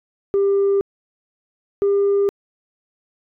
sine tone pair in turn, 396.8 / 400.3 Hz, G4 / G4, +21 / +36 cents, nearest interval unison, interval 15 cents, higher second, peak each -12 / -12 dBFS, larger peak neither, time 0.34-0.81 / 1.82-2.29 s, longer neither, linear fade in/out 0 ms, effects tanh soft clip ceiling -12 dBFS

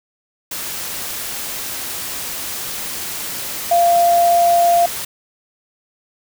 sine tone in noise, 691 Hz, F5, 19 cents flat, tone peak -10 dBFS, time 3.71-4.86 s, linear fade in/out 5 ms, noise white, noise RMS -26 dBFS, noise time 0.51-5.05 s, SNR +13 dB, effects none

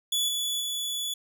sawtooth tone with level steps, 3429 Hz, A7, 45 cents flat, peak -21 / -24 / -26 dBFS, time 0.12-1.14 s, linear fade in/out 5 ms, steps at 0.28 / 0.6 s, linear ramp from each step 10 ms, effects none

